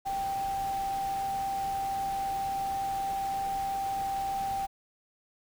sine tone in noise, 784 Hz, G5, in tune, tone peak -29 dBFS, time 0.05-4.67 s, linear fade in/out 20 ms, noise pink, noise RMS -44 dBFS, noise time 0.05-4.67 s, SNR +12 dB, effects none

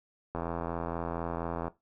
click train, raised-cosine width 1 ms, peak -20 dBFS, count 113, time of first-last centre 0.35-1.68 s, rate 84.2 Hz, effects noise-tail reverb RT60 0.2 s tail -17 dB re dry

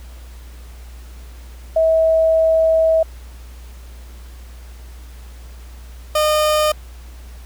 sine / 30% pulse tone pair in turn, 646 / 609.7 Hz, E5 / D#5, -35 / -35 cents, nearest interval minor second, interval 100 cents, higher first, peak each -11 dBFS, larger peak neither, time 1.76-3.03 / 6.15-6.72 s, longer first, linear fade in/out 5 ms, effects added 60 Hz sine -34 dBFS peak until 7.45 s + pink hiss -47 dBFS RMS until 7.45 s

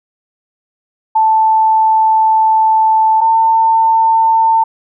sine tone pair in turn, 880 / 897.5 Hz, A5 / A5, 0 / +34 cents, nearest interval unison, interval 34 cents, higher second, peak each -7 dBFS, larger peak neither, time 1.15-3.21 / 3.21-4.64 s, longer first, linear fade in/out 10 ms, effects none

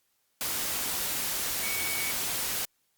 sine tone in noise, 2245 Hz, C#7, 21 cents sharp, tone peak -34 dBFS, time 1.63-2.11 s, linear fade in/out 0 ms, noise white, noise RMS -31 dBFS, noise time 0.41-2.65 s, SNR -6 dB, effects white hiss -73 dBFS RMS until 2.97 s + Opus 48 kbps

